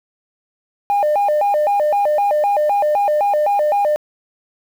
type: tone with vibrato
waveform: sine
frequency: 698.5 Hz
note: F5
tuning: in tune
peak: -11 dBFS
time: 0.9-3.96 s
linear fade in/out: 0 ms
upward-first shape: square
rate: 3.9 Hz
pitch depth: 260 cents each way
effects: tanh soft clip ceiling -11 dBFS + 7-bit